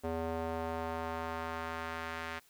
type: tone with band-pass filter sweep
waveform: square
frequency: 82 Hz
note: E2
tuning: 9 cents flat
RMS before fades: -38 dBFS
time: 0.03-2.4 s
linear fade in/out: 20 ms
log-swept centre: 530 to 1800 Hz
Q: 1.2
effects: white hiss -65 dBFS RMS until 2.49 s